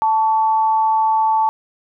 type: tone pair together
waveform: sine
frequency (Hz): 880 / 1128.6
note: A5 / C#6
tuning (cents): 0 / +31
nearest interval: major third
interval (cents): 431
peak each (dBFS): -13 / -25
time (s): 0.02-1.49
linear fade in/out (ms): 0
effects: none